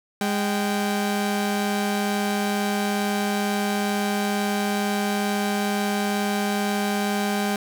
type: tone pair together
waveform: sawtooth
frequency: 205.3 / 779 Hz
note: G#3 / G5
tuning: -20 / -11 cents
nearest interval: octave + major seventh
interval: 2309 cents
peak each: -19 / -24 dBFS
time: 0.21-7.56 s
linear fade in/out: 2 ms
effects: none